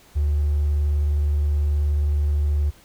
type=tone with hard clipping; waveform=triangle; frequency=73.42 Hz; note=D2; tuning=in tune; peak=-18 dBFS; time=0.15-2.71 s; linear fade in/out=20 ms; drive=4 dB; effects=pink hiss -52 dBFS RMS until 2.84 s